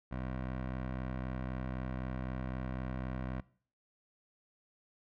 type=tone with low-pass filter; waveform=15% pulse; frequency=63.9 Hz; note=C2; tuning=40 cents flat; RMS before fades=-39 dBFS; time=0.11-3.41 s; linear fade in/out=10 ms; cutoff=1800 Hz; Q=1; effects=noise-tail reverb RT60 0.5 s tail -21 dB re dry